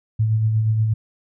sine tone with tremolo, 109.8 Hz, A2, 3 cents flat, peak -14 dBFS, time 0.19-0.94 s, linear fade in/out 10 ms, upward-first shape sine, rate 8.4 Hz, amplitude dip 35%, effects none

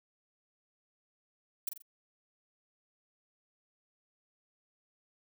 violet noise with echo, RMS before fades -33 dBFS, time 1.67-1.69 s, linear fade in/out 5 ms, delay 44 ms, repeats 3, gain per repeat -7 dB, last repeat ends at 1.822 s, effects none

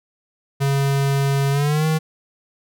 square tone with pitch glide, 138.59 to 157.37 Hz, C#3 to D#3, 0 to +20 cents, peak -17 dBFS, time 0.6-1.99 s, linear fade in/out 20 ms, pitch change +220 cents, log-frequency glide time 1.51-1.86 s, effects none

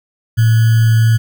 sine tone with sample-and-hold, 112.8 Hz, A2, 44 cents sharp, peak -7 dBFS, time 0.37-1.18 s, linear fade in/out 20 ms, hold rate 1575 Hz, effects none

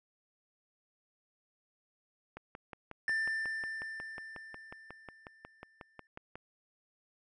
click train, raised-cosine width 0.5 ms, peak -29 dBFS, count 23, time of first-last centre 2.37-6.356 s, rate 5.52 Hz
triangle tone with exponential decay, 1782 Hz, A6, 22 cents sharp, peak -27 dBFS, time 3.08-6.07 s, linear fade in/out 1 ms, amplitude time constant 650 ms
effects resampled to 24000 Hz

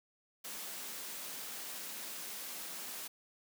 white high-pass noise, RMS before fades -44 dBFS, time 0.44-3.08 s, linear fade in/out 10 ms, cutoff 160 Hz, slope 48 dB/octave, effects none

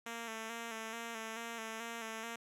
5% pulse tone with vibrato, 227.1 Hz, A#3, 45 cents flat, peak -30 dBFS, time 0.06-2.36 s, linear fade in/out 5 ms, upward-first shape square, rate 2.3 Hz, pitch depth 35 cents each way, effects low-pass 12000 Hz 12 dB/octave

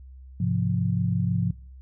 sine chord, F minor, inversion first, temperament just, 104.77 / 130.96 / 174.61 Hz, Ab2 / C3 / F3, +16 / +2 / 0 cents, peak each -26 / -27 / -25 dBFS, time 0.4-1.51 s, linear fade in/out 5 ms, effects noise-tail reverb RT60 0.5 s tail -25 dB re dry + added 65 Hz sine -42 dBFS peak until 1.81 s

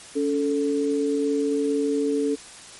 sine tone pair together, 282.3 / 440 Hz, C#4 / A4, +32 / 0 cents, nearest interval minor sixth, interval 768 cents, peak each -23 dBFS, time 0.15-2.36 s, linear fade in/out 20 ms, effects white hiss -43 dBFS RMS until 2.79 s + MP3 48 kbps

